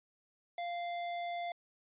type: tone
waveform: square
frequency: 695 Hz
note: F5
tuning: 9 cents flat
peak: -37 dBFS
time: 0.58-1.52 s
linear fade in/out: 2 ms
effects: resampled to 8000 Hz